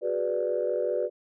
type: chord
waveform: sine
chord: G# half-diminished seventh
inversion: third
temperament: equal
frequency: 370 / 415.3 / 493.9 / 587.3 Hz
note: F#4 / G#4 / B4 / D5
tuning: 0 / 0 / 0 / 0 cents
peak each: -31 / -33 / -28 / -29 dBFS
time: 0.01-1.1 s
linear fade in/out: 50 ms
effects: tanh soft clip ceiling -16 dBFS